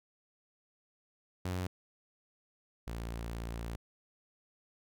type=tone pair in turn; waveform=sawtooth; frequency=91 / 57.33 Hz; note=F#2 / A#1; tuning=-28 / -28 cents; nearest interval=minor sixth; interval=800 cents; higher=first; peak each=-30 / -34 dBFS; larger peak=first; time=1.45-1.67 / 2.87-3.76 s; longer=second; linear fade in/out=5 ms; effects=none